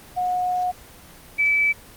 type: tone pair in turn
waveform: sine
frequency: 726 / 2305 Hz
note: F#5 / D7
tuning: -33 / -33 cents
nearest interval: octave + minor sixth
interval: 2000 cents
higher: second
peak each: -20 / -16 dBFS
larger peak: second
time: 0.16-0.72 / 1.38-1.73 s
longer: first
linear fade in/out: 20 ms
effects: pink hiss -45 dBFS RMS until 1.96 s + Opus 24 kbps